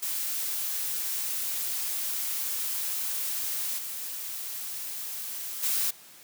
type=noise with level steps; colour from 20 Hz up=blue; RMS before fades=-31 / -36 / -27 dBFS; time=0.02-5.91 s; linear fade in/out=10 ms; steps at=3.77 / 5.62 s; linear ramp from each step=20 ms; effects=white hiss -51 dBFS RMS until 6.23 s + high-pass 100 Hz 12 dB/octave